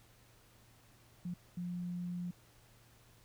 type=tone bursts at uneven times; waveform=sine; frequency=176.6 Hz; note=F3; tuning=20 cents sharp; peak=-37 dBFS; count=2; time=1.25-1.34 / 1.57-2.31 s; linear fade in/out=5 ms; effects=added 116 Hz sine -66 dBFS peak until 3.24 s + pink hiss -65 dBFS RMS until 3.24 s